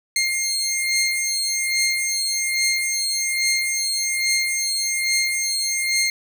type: beating tone pair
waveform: 15% pulse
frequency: 2119 / 2120.2 Hz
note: C7 / C7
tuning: +21 / +22 cents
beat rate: 1.2 Hz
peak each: -17 / -16 dBFS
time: 0.16-6.1 s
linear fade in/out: 2 ms
effects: none